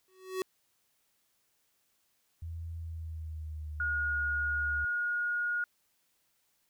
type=tone with exponential growth; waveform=square; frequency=374.9 Hz; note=F#4; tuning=23 cents sharp; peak=-29 dBFS; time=0.08-0.42 s; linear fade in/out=1 ms; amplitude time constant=73 ms
type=tone with pitch glide; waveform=sine; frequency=82.8 to 72.92 Hz; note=E2 to D2; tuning=+8 to -12 cents; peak=-37 dBFS; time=2.42-4.85 s; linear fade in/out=5 ms; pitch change=-220 cents; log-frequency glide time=2.78-4.17 s
type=tone; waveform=sine; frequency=1437 Hz; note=F6; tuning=49 cents sharp; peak=-29 dBFS; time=3.8-5.64 s; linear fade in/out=2 ms
effects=white hiss -74 dBFS RMS until 6.69 s